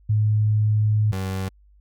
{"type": "tone pair in turn", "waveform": ["sine", "30% pulse"], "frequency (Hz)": [106.8, 95.15], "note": ["G#2", "F#2"], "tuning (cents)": [49, 49], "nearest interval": "major second", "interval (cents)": 200, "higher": "first", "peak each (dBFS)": [-16, -22], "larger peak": "first", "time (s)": [[0.09, 1.12], [1.12, 1.49]], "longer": "first", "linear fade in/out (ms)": 10, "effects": ["added 50 Hz sine -51 dBFS peak until 1.8 s"]}